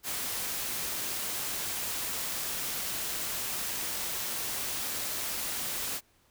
white noise, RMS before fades -34 dBFS, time 0.03-6.01 s, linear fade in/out 50 ms, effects pink hiss -66 dBFS RMS until 6.3 s

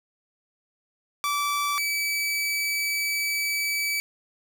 sawtooth tone pair in turn, 1159 / 2297 Hz, D6 / D7, -23 / -39 cents, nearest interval octave, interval 1184 cents, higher second, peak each -20 / -21 dBFS, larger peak first, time 1.24-1.78 / 1.78-4 s, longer second, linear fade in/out 0 ms, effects none

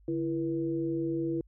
sine tone cluster, 143.3 / 332.3 / 481.6 Hz, D3 / E4 / B4, -42 / +14 / -44 cents, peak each -37 / -29 / -38 dBFS, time 0.08-1.41 s, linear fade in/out 2 ms, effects added 50 Hz sine -56 dBFS peak until 1.47 s

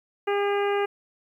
harmonic tone, 404.5 Hz, G#4, 46 cents flat, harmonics 1 / 2 / 3 / 4 / 5 / 6 / 7, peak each -23 / -29 / -33 / -35 / -37 / -39 / -40 dBFS, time 0.27-0.86 s, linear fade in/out 10 ms, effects 10-bit

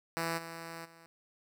5% pulse tone with level steps, 165.7 Hz, E3, 9 cents sharp, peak -21 / -31 / -44 dBFS, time 0.17-1.06 s, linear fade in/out 0 ms, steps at 0.37 / 0.84 s, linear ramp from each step 20 ms, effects none

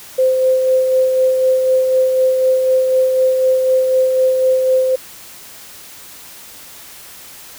sine tone with tremolo, 518 Hz, C5, 17 cents flat, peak -9 dBFS, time 0.18-4.96 s, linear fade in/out 10 ms, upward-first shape sine, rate 4 Hz, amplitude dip 35%, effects white hiss -37 dBFS RMS until 7.58 s

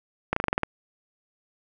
slowing click train, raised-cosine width 0.5 ms, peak -8 dBFS, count 8, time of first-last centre 0.33-0.633 s, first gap 34 ms, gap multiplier 1.08, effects none

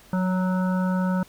harmonic tone with a mistuned harmonic, 185.6 Hz, F#3, 6 cents sharp, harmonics 1 / 3 / 5 / 7 / 8, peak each -21 / -32 / -33 / -37 / -37 dBFS, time 0.13-1.23 s, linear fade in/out 2 ms, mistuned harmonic 1, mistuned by -18 cents, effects pink hiss -52 dBFS RMS until 1.28 s

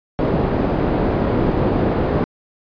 white low-pass noise, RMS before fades -18 dBFS, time 0.19-2.24 s, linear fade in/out 0 ms, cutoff 450 Hz, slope 12 dB/octave, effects resampled to 11025 Hz

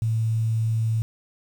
sine tone with quantisation, 112.1 Hz, A2, 33 cents sharp, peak -20 dBFS, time 0.02-1.02 s, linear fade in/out 0 ms, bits 8, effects none

